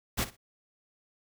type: noise with echo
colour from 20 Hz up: pink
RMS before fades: -29 dBFS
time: 0.17-0.25 s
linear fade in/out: 20 ms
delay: 59 ms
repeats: 2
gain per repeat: -15 dB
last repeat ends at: 0.368 s
effects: none